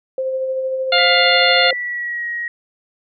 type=tone with tremolo; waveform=sine; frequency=524 Hz; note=C5; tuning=2 cents sharp; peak=-17 dBFS; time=0.18-1.73 s; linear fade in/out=2 ms; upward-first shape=sine; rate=13 Hz; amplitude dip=30%
type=harmonic tone; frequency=704 Hz; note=F5; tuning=14 cents sharp; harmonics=1 / 2 / 3 / 4 / 5 / 6; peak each=-19 / -19 / -19 / -19 / -19 / -19 dBFS; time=0.92-1.71 s; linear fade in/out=5 ms
type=tone with pitch glide; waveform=sine; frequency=2000 to 1893.2 Hz; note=B6 to A#6; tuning=+21 to +26 cents; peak=-21 dBFS; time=0.98-2.48 s; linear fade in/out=2 ms; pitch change=-95 cents; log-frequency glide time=1.48-2.26 s
effects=none